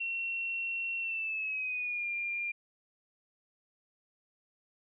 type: tone with pitch glide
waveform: sine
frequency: 2723 to 2398 Hz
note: F7 to D7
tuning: -44 to +36 cents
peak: -32 dBFS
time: 0-2.52 s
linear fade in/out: 10 ms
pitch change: -220 cents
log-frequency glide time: 0.99-2.08 s
effects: none